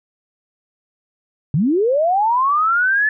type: linear sweep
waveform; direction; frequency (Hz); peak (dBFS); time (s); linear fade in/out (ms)
sine; up; 127.4 to 1751; -13; 1.54-3.09; 2
effects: none